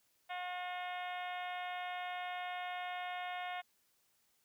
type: harmonic tone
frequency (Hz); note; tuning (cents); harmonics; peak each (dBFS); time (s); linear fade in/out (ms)
360; F#4; -47; 2 / 3 / 4 / 5 / 6 / 7 / 8 / 9 / 10; -41 / -50 / -50 / -50 / -48 / -55 / -54 / -56 / -57; 0.29-3.62; 20
effects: white hiss -75 dBFS RMS until 4.44 s

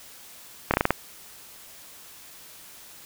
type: slowing click train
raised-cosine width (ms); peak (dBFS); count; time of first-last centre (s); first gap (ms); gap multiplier
0.5; -4; 6; 0.71-0.906; 28; 1.17
effects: white hiss -47 dBFS RMS until 3.05 s

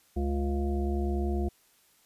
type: harmonic tone with a mistuned harmonic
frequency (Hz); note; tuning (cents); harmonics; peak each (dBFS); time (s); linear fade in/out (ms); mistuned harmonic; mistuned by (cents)
70.4; C#2; +27; 1 / 3 / 5 / 7 / 9 / 10; -28 / -34 / -33 / -47 / -49 / -40; 0.16-1.49; 10; 1; -26
effects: white hiss -64 dBFS RMS until 2.05 s + resampled to 32000 Hz

